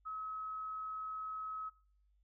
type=tone; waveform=sine; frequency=1282 Hz; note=E6; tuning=49 cents flat; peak=-40 dBFS; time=0.05-1.7 s; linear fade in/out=20 ms; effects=noise-tail reverb RT60 0.5 s tail -20 dB re dry + added 50 Hz sine -69 dBFS peak until 2.23 s